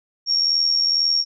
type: tone with amplitude modulation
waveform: sine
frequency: 5540 Hz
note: F8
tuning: 15 cents flat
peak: -13 dBFS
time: 0.26-1.25 s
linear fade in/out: 50 ms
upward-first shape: sine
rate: 82.1 Hz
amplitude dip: 65%
effects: none